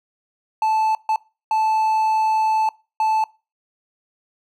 triangle tone bursts at uneven times, 875 Hz, A5, 10 cents flat, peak -14 dBFS, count 4, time 0.62-0.95 / 1.09-1.16 / 1.51-2.69 / 3-3.24 s, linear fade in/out 2 ms, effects noise-tail reverb RT60 0.3 s tail -22 dB re dry

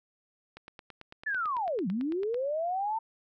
click train, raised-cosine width 0.3 ms, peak -29 dBFS, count 17, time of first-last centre 0.57-2.344 s, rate 9.02 Hz
sine linear two-way sweep, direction down then up, 1773 to 170.5 to 909 Hz, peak -28 dBFS, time 1.26-2.99 s, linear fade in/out 10 ms, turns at 1.88 s
effects none

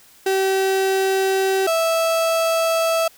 35% pulse tone pair in turn, 384.1 / 656.6 Hz, G4 / E5, -35 / -7 cents, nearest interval major sixth, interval 928 cents, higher second, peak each -15 / -15 dBFS, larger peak neither, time 0.26-1.67 / 1.67-3.08 s, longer neither, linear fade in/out 5 ms, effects white hiss -50 dBFS RMS until 3.17 s

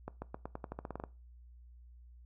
accelerating click train, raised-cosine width 1 ms, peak -26 dBFS, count 13, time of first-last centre 0.08-1.038 s, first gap 140 ms, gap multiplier 0.89, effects noise-tail reverb RT60 0.3 s tail -20 dB re dry + added 60 Hz sine -53 dBFS peak until 2.25 s

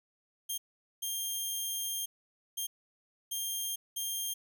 10% pulse tone bursts at uneven times, 3198 Hz, G7, 34 cents sharp, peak -25 dBFS, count 5, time 0.49-0.58 / 1.02-2.06 / 2.57-2.67 / 3.31-3.76 / 3.96-4.34 s, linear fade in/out 10 ms, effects none

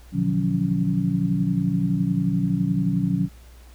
sine tone cluster, 123.7 / 151.8 / 170.3 / 181.9 / 279.9 Hz, B2 / D#3 / F3 / F#3 / C#4, +3 / -42 / -43 / -29 / +17 cents, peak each -28 / -26 / -29 / -22 / -28 dBFS, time 0.12-3.29 s, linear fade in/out 50 ms, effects added 60 Hz sine -44 dBFS peak until 3.74 s + pink hiss -54 dBFS RMS until 3.74 s

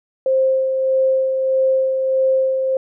sine tone with tremolo, 527 Hz, C5, 12 cents sharp, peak -12 dBFS, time 0.26-2.77 s, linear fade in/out 2 ms, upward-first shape sine, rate 1.6 Hz, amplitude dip 40%, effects none

